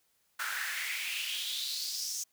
pink noise with high-pass filter sweep, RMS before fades -36 dBFS, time 0.39-2.24 s, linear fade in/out 10 ms, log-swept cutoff 1400 to 6300 Hz, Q 4.7, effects white hiss -73 dBFS RMS until 2.32 s

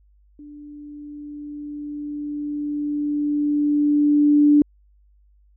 sine tone with level ramp, 293.7 Hz, D4, in tune, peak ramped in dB -38 to -10 dBFS, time 0.39-4.62 s, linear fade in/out 2 ms, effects added 50 Hz sine -53 dBFS peak until 5.56 s

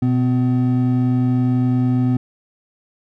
triangle tone pair together, 123.47 / 252.7 Hz, B2 / B3, 0 / +40 cents, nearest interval octave, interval 1240 cents, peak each -15 / -15 dBFS, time 0.02-2.17 s, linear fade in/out 5 ms, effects none

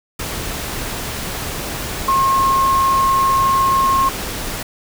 sine tone in noise, 1075 Hz, C6, 47 cents sharp, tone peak -12 dBFS, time 2.08-4.09 s, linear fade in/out 5 ms, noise pink, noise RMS -25 dBFS, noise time 0.19-4.63 s, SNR +10 dB, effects none

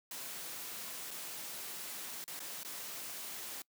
white noise with dropouts, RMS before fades -44 dBFS, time 0.11-3.62 s, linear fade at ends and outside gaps 2 ms, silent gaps 1.108-1.111 / 2.241-2.278 / 2.393-2.402 / 2.633-2.648 s, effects noise-tail reverb RT60 0.1 s tail -24 dB re dry + high-pass 150 Hz 12 dB/octave

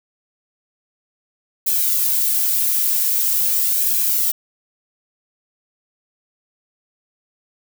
violet noise with flanger, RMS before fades -18 dBFS, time 1.66-4.32 s, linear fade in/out 10 ms, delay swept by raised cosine 1.2 to 3 ms, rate 0.44 Hz, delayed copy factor +0.5, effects none

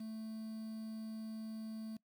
triangle tone with quantisation, 220.2 Hz, A3, 2 cents sharp, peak -40 dBFS, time 0-1.97 s, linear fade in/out 5 ms, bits 10, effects noise-tail reverb RT60 0.1 s tail -22 dB re dry

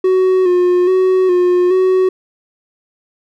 triangle tone with vibrato, 365.6 Hz, F#4, 21 cents flat, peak -7 dBFS, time 0.04-2.09 s, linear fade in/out 5 ms, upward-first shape square, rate 1.2 Hz, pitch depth 36 cents each way, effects none

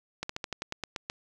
slowing click train, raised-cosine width 0.2 ms, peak -16 dBFS, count 10, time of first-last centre 0.23-1.099 s, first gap 64 ms, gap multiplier 1.1, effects none

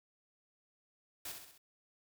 white noise with echo, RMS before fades -43 dBFS, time 1.25-1.32 s, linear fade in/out 5 ms, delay 65 ms, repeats 4, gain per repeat -5 dB, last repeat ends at 1.58 s, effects none

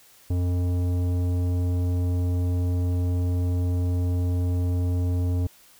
sine tone with tanh clipping, 89 Hz, F2, 33 cents sharp, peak -23 dBFS, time 0.3-5.47 s, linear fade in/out 5 ms, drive 13 dB, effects white hiss -54 dBFS RMS until 5.79 s

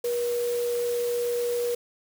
sine tone in noise, 480 Hz, B4, 49 cents flat, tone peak -24 dBFS, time 0.04-1.75 s, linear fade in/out 5 ms, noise white, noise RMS -39 dBFS, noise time 0.04-1.75 s, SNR +12 dB, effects none

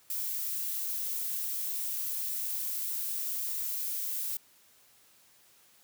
violet noise, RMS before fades -34 dBFS, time 0.1-4.37 s, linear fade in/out 2 ms, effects white hiss -62 dBFS RMS until 5.83 s + high-pass 60 Hz 12 dB/octave

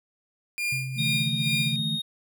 40% pulse tone with tremolo, 2409 Hz, D7, 43 cents sharp, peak -24 dBFS, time 0.58-1.76 s, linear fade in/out 0 ms, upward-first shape sine, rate 2.3 Hz, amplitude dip 85%
sine tone with pitch glide, 130.5 to 134.63 Hz, C3 to C3, -4 to +50 cents, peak -30 dBFS, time 0.72-1.8 s, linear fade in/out 5 ms, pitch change +54 cents, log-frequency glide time 1.16-1.33 s
sine chord, D suspended second, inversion none, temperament equal with one note detuned, 149.57 / 164.81 / 220 Hz, D3 / E3 / A3, +32 / 0 / 0 cents, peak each -32 dBFS, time 0.95-2 s, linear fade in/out 50 ms
triangle tone, 3719 Hz, A#7, 5 cents flat, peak -26 dBFS, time 0.98-2.02 s, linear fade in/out 10 ms
effects none

